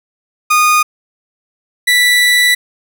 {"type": "tone pair in turn", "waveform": "30% pulse", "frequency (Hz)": [1230, 1967.6], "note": ["D#6", "B6"], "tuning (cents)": [-20, -7], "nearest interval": "minor sixth", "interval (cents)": 813, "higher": "second", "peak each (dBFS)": -5, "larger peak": "neither", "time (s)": [[0.5, 0.83], [1.87, 2.55]], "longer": "second", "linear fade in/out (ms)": 10, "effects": []}